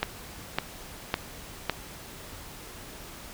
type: click train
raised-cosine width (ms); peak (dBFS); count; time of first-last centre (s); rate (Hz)
0.3; -8; 4; 0.03-1.697; 1.8
effects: pink hiss -44 dBFS RMS until 3.33 s